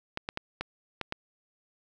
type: clicks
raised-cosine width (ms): 0.3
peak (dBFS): -16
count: 6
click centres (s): 0.174 / 0.289 / 0.374 / 0.61 / 1.013 / 1.124
effects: none